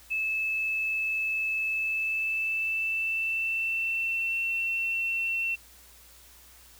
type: tone with pitch glide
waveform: sine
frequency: 2612 to 2703 Hz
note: E7 to E7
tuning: -17 to +43 cents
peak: -26 dBFS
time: 0.1-5.56 s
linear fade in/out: 20 ms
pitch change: +60 cents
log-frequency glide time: 1.66-4.48 s
effects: added 60 Hz sine -58 dBFS peak until 6.79 s + white hiss -54 dBFS RMS until 6.79 s